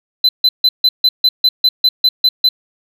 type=tone bursts; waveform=sine; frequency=4039 Hz; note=B7; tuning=38 cents sharp; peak=-4 dBFS; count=12; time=0.24-2.49 s; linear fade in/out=5 ms; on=50 ms; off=150 ms; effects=tanh soft clip ceiling -6 dBFS